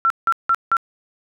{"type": "tone bursts", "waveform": "sine", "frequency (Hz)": 1353, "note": "E6", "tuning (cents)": 45, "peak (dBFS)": -13, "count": 4, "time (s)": [0.05, 0.768], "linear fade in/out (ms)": 0, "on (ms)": 52, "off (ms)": 170, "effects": []}